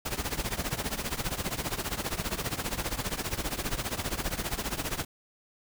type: noise with tremolo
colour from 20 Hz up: pink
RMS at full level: -29 dBFS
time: 0.05-5.05 s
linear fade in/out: 10 ms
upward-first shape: triangle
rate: 15 Hz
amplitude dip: 90%
effects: none